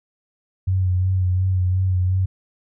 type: tone with vibrato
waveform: sine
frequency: 92.5 Hz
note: F#2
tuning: in tune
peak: -16 dBFS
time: 0.67-2.26 s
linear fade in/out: 10 ms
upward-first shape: sine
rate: 2.8 Hz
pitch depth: 33 cents each way
effects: none